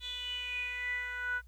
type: tone with band-pass filter sweep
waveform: 10% pulse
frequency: 493.9 Hz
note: B4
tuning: in tune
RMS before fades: -37 dBFS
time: 0-1.42 s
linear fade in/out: 50 ms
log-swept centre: 3700 to 1400 Hz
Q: 8.8
effects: added 60 Hz sine -52 dBFS peak until 1.47 s + white hiss -73 dBFS RMS until 1.47 s